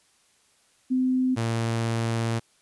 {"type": "tone pair in turn", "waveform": ["sine", "sawtooth"], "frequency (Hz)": [256.7, 114.64], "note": ["C4", "A#2"], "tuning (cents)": [-33, -28], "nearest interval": "octave + major second", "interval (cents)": 1395, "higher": "first", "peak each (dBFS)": [-20, -20], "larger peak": "neither", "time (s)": [[0.9, 1.36], [1.36, 2.4]], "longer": "second", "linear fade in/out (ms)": 20, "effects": ["white hiss -63 dBFS RMS until 2.61 s", "resampled to 24000 Hz"]}